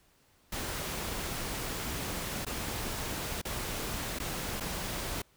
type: noise with dropouts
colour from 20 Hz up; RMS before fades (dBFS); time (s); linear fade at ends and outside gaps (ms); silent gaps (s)
pink; -36; 0.52-5.22; 5; 2.45-2.465 / 3.416-3.451 / 4.188-4.199 / 4.6-4.606
effects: pink hiss -66 dBFS RMS until 5.36 s